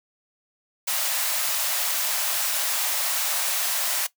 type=high-pass noise; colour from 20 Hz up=white; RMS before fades=-25 dBFS; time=0.87-4.07 s; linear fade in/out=10 ms; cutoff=550 Hz; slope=96 dB/octave; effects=noise-tail reverb RT60 0.1 s tail -17 dB re dry